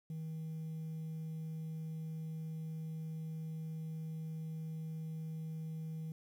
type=tone; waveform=sine; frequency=159.2 Hz; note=D#3; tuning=40 cents sharp; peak=-37 dBFS; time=0.1-6.12 s; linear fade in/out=2 ms; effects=tanh soft clip ceiling -39 dBFS + 11-bit